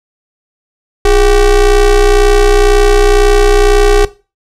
square ring-modulated tone, 190 Hz, F#3, 46 cents sharp, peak -3 dBFS, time 1.05-4.05 s, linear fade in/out 2 ms, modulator 221 Hz, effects noise-tail reverb RT60 0.3 s tail -17 dB re dry + low-pass 10000 Hz 12 dB/octave

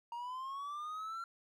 triangle linear sweep, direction up, 932.3 to 1372 Hz, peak -38 dBFS, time 0.12-1.24 s, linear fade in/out 2 ms, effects none

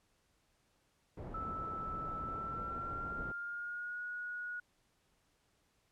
pink low-pass noise, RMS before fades -46 dBFS, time 1.17-3.32 s, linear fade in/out 5 ms, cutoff 760 Hz, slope 12 dB/octave
sine tone with pitch glide, 1317 to 1452.9 Hz, E6 to F#6, -2 to -32 cents, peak -39 dBFS, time 1.34-4.6 s, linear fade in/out 5 ms, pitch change +170 cents, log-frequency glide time 2.19-4.02 s
effects pink hiss -75 dBFS RMS until 5.91 s + low-pass 11000 Hz 12 dB/octave

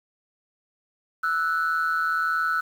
sine tone pair together, 1318.5 / 1480 Hz, E6 / F#6, 0 / 0 cents, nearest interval major second, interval 200 cents, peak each -23 dBFS, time 1.23-2.61 s, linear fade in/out 10 ms, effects tanh soft clip ceiling -17 dBFS + 8-bit

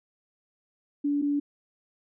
sine tone pair in turn, 288 / 288 Hz, D4 / D4, -34 / -34 cents, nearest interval unison, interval 0 cents, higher neither, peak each -23 dBFS, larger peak neither, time 1.04-1.22 / 1.22-1.4 s, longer neither, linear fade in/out 10 ms, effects none

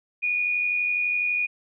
sine tone pair together, 2366 / 2458 Hz, D7 / D#7, +12 / -22 cents, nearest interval minor second, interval 66 cents, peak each -32 / -22 dBFS, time 0.22-1.47 s, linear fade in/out 20 ms, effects none

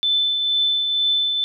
sine tone with tremolo, 3521 Hz, A7, in tune, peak -15 dBFS, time 0.03-1.44 s, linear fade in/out 0 ms, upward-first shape triangle, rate 2.1 Hz, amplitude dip 40%, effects none

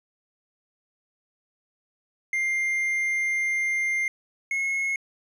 triangle tone pair in turn, 2100 / 2172 Hz, C7 / C#7, +6 / -36 cents, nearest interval minor second, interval 58 cents, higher second, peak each -21 / -22 dBFS, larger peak first, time 2.33-4.08 / 4.51-4.96 s, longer first, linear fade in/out 2 ms, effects resampled to 32000 Hz

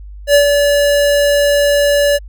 square tone with ADSR envelope, 575 Hz, D5, 37 cents flat, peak -5 dBFS, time 0.27-2.19 s, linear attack 75 ms, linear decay 98 ms, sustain -5 dB, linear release 34 ms, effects added 50 Hz sine -29 dBFS peak until 2.28 s

